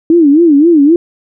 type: tone with vibrato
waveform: sine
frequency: 311 Hz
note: D#4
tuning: 1 cent flat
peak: -3 dBFS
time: 0.1-0.96 s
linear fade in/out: 2 ms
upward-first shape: sine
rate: 3.8 Hz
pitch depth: 190 cents each way
effects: none